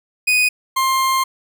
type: tone pair in turn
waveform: 40% pulse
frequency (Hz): 2489 / 1057.4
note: D#7 / C6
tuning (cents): 0 / +18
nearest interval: octave + minor third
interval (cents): 1482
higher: first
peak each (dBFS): -12 / -14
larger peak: first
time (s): 0.27-0.49 / 0.76-1.24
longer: second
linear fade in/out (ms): 10
effects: none